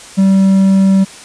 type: tone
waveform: triangle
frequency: 193 Hz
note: G3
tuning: 27 cents flat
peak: -4 dBFS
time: 0.17-1.05 s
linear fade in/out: 20 ms
effects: white hiss -34 dBFS RMS until 1.24 s + resampled to 22050 Hz